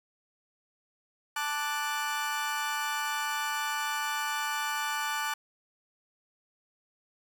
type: chord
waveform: 30% pulse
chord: D major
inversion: second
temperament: equal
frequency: 880 / 1174.7 / 1480 Hz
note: A5 / D6 / F#6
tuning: 0 / 0 / 0 cents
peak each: -31 / -32 / -32 dBFS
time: 1.36-5.34 s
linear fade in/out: 5 ms
effects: none